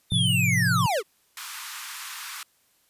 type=linear sweep; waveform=square; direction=down; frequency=3647 to 349.2 Hz; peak=-23 dBFS; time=0.1-1.03 s; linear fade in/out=50 ms
type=chord; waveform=sine; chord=F major; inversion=first; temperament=just; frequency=109.13 / 130.96 / 174.61 Hz; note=A2 / C3 / F3; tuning=-14 / +2 / 0 cents; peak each=-26 dBFS; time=0.12-0.86 s; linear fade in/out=0 ms
type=high-pass noise; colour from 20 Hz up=pink; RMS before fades=-37 dBFS; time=1.37-2.43 s; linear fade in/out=2 ms; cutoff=1000 Hz; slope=48 dB/octave
effects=white hiss -65 dBFS RMS until 2.89 s + resampled to 32000 Hz